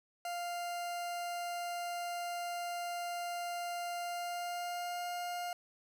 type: tone with pitch glide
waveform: 40% pulse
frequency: 698.5 to 706.2 Hz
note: F5 to F5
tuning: 0 to +19 cents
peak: -36 dBFS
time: 0.25-5.53 s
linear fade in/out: 2 ms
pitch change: +19 cents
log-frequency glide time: 4.02-5.03 s
effects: none